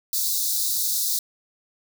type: high-pass noise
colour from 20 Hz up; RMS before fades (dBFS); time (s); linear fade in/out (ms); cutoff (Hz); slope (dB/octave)
white; -24; 0.13-1.19; 2; 3700; 96
effects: none